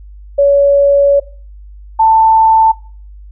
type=tone pair in turn; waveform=sine; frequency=564 / 888.1 Hz; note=C#5 / A5; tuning=+30 / +16 cents; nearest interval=minor sixth; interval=786 cents; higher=second; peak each=-5 dBFS; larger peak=neither; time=0.38-1.2 / 1.99-2.72 s; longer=first; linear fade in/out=10 ms; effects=noise-tail reverb RT60 0.4 s tail -19 dB re dry + added 50 Hz sine -31 dBFS peak until 3.31 s